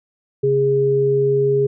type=tone pair together; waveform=sine; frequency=137 / 410.5 Hz; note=C#3 / G#4; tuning=-20 / -20 cents; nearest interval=octave + perfect fifth; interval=1900 cents; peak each=-21 / -14 dBFS; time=0.43-1.67 s; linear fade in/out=10 ms; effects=none